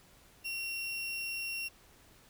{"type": "tone", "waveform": "35% pulse", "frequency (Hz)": 2738, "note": "F7", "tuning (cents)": -35, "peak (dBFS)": -34, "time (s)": [0.44, 1.69], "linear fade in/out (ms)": 20, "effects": ["pink hiss -61 dBFS RMS until 2.29 s"]}